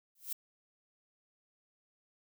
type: noise with exponential growth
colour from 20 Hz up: violet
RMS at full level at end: -33 dBFS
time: 0.15-0.33 s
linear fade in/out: 5 ms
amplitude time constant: 37 ms
effects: none